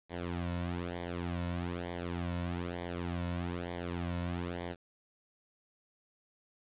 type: tone with flanger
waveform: sawtooth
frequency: 87.31 Hz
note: F2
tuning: in tune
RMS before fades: -37 dBFS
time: 0.09-4.76 s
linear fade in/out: 50 ms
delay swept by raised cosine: 0.73 to 2.53 ms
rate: 1.1 Hz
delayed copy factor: -0.85
effects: resampled to 8000 Hz + 10-bit